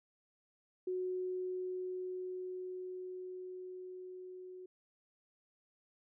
sine tone with level ramp, 367.7 Hz, F#4, 11 cents flat, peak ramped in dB -34 to -47 dBFS, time 0.87-4.66 s, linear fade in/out 5 ms, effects none

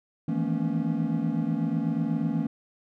triangle tone cluster, 160 / 168.1 / 217.8 / 238.5 / 278.8 Hz, D#3 / E3 / A3 / A#3 / C#4, +49 / +34 / -17 / +40 / +10 cents, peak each -29 dBFS, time 0.28-2.47 s, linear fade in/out 5 ms, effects none

